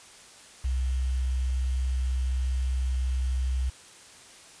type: tone with quantisation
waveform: sine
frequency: 64.2 Hz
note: C2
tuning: 32 cents flat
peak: -24 dBFS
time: 0.64-3.7 s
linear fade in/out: 10 ms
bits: 8
effects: white hiss -50 dBFS RMS until 4.6 s + resampled to 22050 Hz